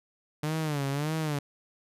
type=tone with vibrato; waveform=sawtooth; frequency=148.1 Hz; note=D3; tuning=15 cents sharp; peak=-24 dBFS; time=0.43-1.39 s; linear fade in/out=5 ms; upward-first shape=sine; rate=1.7 Hz; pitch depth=130 cents each way; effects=resampled to 32000 Hz